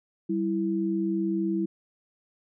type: tone pair together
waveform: sine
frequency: 193.84 / 329.6 Hz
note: G3 / E4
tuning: -19 / 0 cents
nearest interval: major sixth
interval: 919 cents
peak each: -28 / -26 dBFS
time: 0.29-1.66 s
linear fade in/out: 10 ms
effects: none